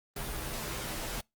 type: noise with comb filter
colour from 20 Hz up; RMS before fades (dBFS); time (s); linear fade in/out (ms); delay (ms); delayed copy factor
pink; -37; 0.16-1.21; 5; 11; -0.7
effects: noise-tail reverb RT60 0.2 s tail -26 dB re dry + Opus 32 kbps